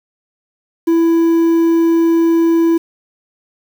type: tone with quantisation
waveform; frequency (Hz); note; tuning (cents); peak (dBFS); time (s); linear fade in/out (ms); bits
triangle; 332; E4; +12; -7; 0.87-2.78; 10; 6
effects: none